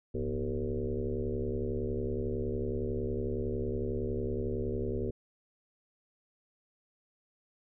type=tone with frequency modulation; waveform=sine; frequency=241.1 Hz; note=B3; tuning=41 cents flat; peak=-30 dBFS; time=0.14-5.11 s; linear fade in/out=10 ms; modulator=70.9 Hz; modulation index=3.4; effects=none